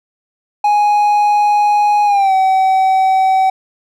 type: tone with pitch glide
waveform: triangle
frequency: 830.6 to 761.7 Hz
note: G#5 to G5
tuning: 0 to -50 cents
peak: -7 dBFS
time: 0.64-3.5 s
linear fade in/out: 5 ms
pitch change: -150 cents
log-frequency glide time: 2.05-2.33 s
effects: none